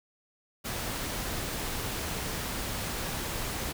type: noise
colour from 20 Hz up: pink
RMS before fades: -34 dBFS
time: 0.64-3.73 s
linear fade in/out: 20 ms
effects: none